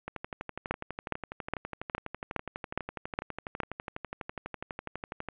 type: two click trains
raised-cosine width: 0.5 ms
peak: -21 / -13 dBFS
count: 64 / 8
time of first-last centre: 0.08-5.287 / 0.71-3.603 s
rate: 12.1 / 2.42 Hz
effects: resampled to 8000 Hz + 9-bit